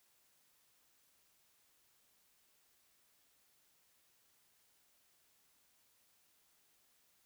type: silence
effects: white hiss -73 dBFS RMS until 7.25 s